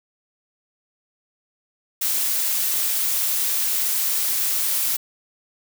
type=noise; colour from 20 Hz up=blue; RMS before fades=-22 dBFS; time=2.01-4.97 s; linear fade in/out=10 ms; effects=none